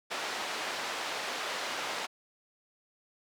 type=band-pass noise; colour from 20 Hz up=pink; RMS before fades=-36 dBFS; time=0.1-2.07 s; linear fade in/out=20 ms; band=580 to 5000 Hz; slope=12 dB/octave; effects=none